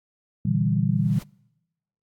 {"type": "chord", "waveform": "sine", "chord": "E half-diminished seventh", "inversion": "second", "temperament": "equal with one note detuned", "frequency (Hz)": [117.9, 146.83, 164.81, 196], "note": ["Bb2", "D3", "E3", "G3"], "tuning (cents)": [20, 0, 0, 0], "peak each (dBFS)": -25, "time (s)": [0.45, 1.19], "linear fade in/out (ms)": 5}
{"type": "noise with exponential growth", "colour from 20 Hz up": "pink", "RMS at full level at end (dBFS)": -41, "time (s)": [0.86, 1.23], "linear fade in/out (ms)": 5, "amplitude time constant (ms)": 80}
{"effects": ["noise-tail reverb RT60 0.9 s tail -25 dB re dry", "AAC 64 kbps"]}